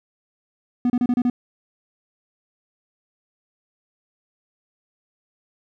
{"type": "tone bursts", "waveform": "triangle", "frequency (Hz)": 245.3, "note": "B3", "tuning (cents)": -12, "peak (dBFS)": -14, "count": 6, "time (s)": [0.85, 1.299], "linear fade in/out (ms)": 2, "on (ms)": 49, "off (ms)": 31, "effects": []}